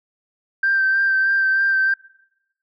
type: tone with vibrato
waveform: sine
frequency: 1568 Hz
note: G6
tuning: in tune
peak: -14 dBFS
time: 0.63-1.94 s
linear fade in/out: 5 ms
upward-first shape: sine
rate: 3.2 Hz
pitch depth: 20 cents each way
effects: noise-tail reverb RT60 1.0 s tail -26 dB re dry + tanh soft clip ceiling -10 dBFS